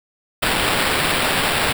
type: noise with sample-and-hold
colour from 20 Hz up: blue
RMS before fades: -19 dBFS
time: 0.42-1.73 s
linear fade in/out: 10 ms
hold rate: 6300 Hz
effects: none